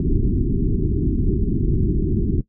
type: low-pass noise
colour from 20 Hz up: pink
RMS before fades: -19 dBFS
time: 0-2.41 s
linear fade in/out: 2 ms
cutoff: 390 Hz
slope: 96 dB/octave
effects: noise-tail reverb RT60 0.1 s tail -17 dB re dry